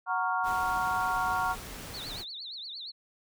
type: chord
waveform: sine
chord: Gb major seventh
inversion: none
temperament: equal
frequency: 740 / 932.3 / 1108.7 / 1396.9 Hz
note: Gb5 / Bb5 / Db6 / F6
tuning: 0 / 0 / 0 / 0 cents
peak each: -32 dBFS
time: 0.06-1.56 s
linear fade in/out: 50 ms
type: noise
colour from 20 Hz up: pink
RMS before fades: -42 dBFS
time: 0.43-2.25 s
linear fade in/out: 50 ms
type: tone with vibrato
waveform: sine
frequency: 3993 Hz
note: B7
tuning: 18 cents sharp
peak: -38 dBFS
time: 1.93-2.92 s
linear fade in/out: 20 ms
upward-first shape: triangle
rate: 8.6 Hz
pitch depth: 240 cents each way
effects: none